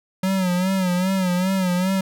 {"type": "tone with vibrato", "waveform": "square", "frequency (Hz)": 185, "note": "F#3", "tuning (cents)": 0, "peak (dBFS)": -19, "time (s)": [0.23, 2.01], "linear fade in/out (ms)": 5, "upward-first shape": "sine", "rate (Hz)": 2.5, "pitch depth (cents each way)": 73, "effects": []}